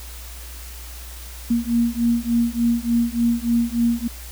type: beating tone pair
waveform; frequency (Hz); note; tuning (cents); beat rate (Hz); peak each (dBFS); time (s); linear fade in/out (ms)
sine; 233.1 / 236.5; A#3 / A#3; 0 / +25; 3.4; -20; 1.5-4.08; 10
effects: added 60 Hz sine -35 dBFS peak until 4.31 s + white hiss -40 dBFS RMS until 4.31 s